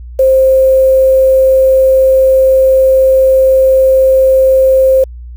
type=tone with quantisation; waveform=sine; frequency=527 Hz; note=C5; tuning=12 cents sharp; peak=-4 dBFS; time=0.19-5.04 s; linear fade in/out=5 ms; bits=5; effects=added 60 Hz sine -25 dBFS peak until 5.36 s